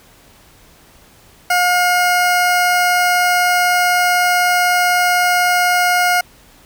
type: tone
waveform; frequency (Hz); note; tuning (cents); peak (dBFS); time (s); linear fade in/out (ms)
20% pulse; 716; F5; +43; -7; 1.5-6.21; 5
effects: pink hiss -47 dBFS RMS until 6.65 s